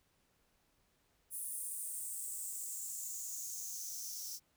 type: noise with high-pass filter sweep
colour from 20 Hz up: blue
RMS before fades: -43 dBFS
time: 1.3-4.4 s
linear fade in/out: 50 ms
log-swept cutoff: 9900 to 5500 Hz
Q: 5.4
effects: pink hiss -75 dBFS RMS until 4.56 s